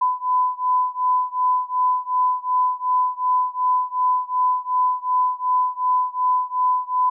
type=beating tone pair; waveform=sine; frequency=1003 / 1005.7 Hz; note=B5 / B5; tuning=+26 / +31 cents; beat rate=2.7 Hz; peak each=-20 / -21 dBFS; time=0.01-7.1 s; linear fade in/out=10 ms; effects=none